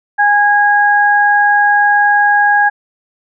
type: tone pair together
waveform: sine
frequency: 823 / 1644.3 Hz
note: G#5 / G#6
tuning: -16 / -18 cents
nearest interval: octave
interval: 1198 cents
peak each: -10 dBFS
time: 0.18-2.7 s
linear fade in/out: 20 ms
effects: none